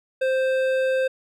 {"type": "tone with hard clipping", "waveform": "sine", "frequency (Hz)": 523.3, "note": "C5", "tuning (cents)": 0, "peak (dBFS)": -21, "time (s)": [0.21, 1.08], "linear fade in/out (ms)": 10, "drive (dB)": 11, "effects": []}